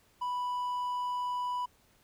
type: tone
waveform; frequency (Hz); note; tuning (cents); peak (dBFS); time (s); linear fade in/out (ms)
triangle; 987.8; B5; 0; -29; 0.21-1.66; 10
effects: pink hiss -66 dBFS RMS until 2.03 s